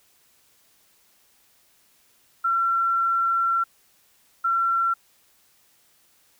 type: tone bursts at uneven times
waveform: sine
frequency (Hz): 1358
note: F6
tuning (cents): -49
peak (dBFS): -19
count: 2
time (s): 2.44-3.64 / 4.44-4.94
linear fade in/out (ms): 10
effects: white hiss -61 dBFS RMS until 6.39 s